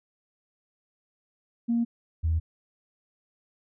sine tone pair in turn, 234.2 / 81.05 Hz, A#3 / E2, +8 / -29 cents, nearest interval octave + tritone, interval 1837 cents, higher first, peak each -21 dBFS, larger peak neither, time 1.68-1.85 / 2.23-2.4 s, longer neither, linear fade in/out 20 ms, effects tanh soft clip ceiling -17 dBFS

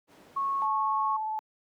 brown noise, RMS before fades -45 dBFS, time 0.07-0.69 s, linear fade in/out 50 ms
sine tone, 1100 Hz, C#6, 14 cents flat, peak -26 dBFS, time 0.36-1.17 s, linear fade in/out 10 ms
sine tone with vibrato, 869 Hz, A5, 22 cents flat, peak -29 dBFS, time 0.62-1.39 s, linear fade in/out 0 ms, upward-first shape triangle, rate 17 Hz, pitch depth 16 cents each way
effects high-pass 300 Hz 12 dB/octave

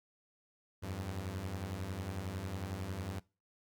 sawtooth beating tone pair, 86.1 / 97.1 Hz, F2 / G2, -24 / -16 cents, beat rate 11 Hz, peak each -39 / -36 dBFS, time 0.82-3.2 s, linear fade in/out 20 ms, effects noise-tail reverb RT60 0.3 s tail -21 dB re dry + Opus 48 kbps

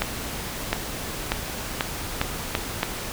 accelerating click train, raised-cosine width 0.3 ms, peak -5 dBFS, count 7, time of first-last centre 0.02-2.831 s, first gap 710 ms, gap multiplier 0.83, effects pink hiss -32 dBFS RMS until 3.12 s

